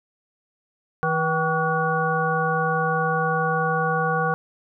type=harmonic tone with a mistuned harmonic; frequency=161.6 Hz; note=E3; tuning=34 cents flat; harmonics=1 / 3 / 5 / 7 / 9; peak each=-26 / -26 / -26 / -26 / -26 dBFS; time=1.03-4.34 s; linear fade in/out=0 ms; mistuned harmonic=5; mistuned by=-78 cents; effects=none